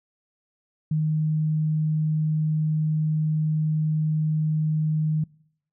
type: tone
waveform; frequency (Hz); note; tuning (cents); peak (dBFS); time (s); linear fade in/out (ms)
sine; 155.1; D#3; -5; -20; 0.91-5.24; 5
effects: noise-tail reverb RT60 0.7 s tail -25 dB re dry